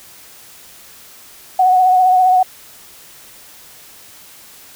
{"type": "tone with vibrato", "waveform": "sine", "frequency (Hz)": 740, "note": "F#5", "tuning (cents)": 0, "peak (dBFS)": -8, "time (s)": [1.59, 2.43], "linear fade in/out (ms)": 5, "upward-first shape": "sine", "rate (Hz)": 15, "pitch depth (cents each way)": 29, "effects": ["white hiss -41 dBFS RMS until 4.75 s"]}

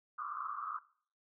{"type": "band-pass noise", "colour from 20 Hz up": "white", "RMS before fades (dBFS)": -41, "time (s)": [0.18, 0.79], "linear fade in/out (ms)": 5, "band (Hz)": [1100, 1300], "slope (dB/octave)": 96, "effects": ["noise-tail reverb RT60 0.5 s tail -19 dB re dry"]}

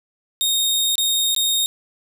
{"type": "tone with dropouts", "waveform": "sawtooth", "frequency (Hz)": 3707, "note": "A#7", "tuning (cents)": -10, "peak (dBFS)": -14, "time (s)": [0.41, 1.66], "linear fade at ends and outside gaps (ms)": 0, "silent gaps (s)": [[0.955, 0.981], [1.348, 1.363]], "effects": []}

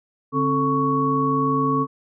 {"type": "tone cluster", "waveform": "sine", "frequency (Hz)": [143.9, 266.5, 440.7, 1114], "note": ["D3", "C4", "A4", "C#6"], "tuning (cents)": [-35, 32, 3, 8], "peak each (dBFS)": [-26, -22, -26, -21], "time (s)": [0.32, 1.87], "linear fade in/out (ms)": 50, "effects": []}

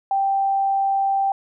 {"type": "tone", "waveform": "sine", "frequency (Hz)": 784, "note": "G5", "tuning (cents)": 0, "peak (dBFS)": -17, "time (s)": [0.11, 1.32], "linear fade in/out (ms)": 2, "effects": []}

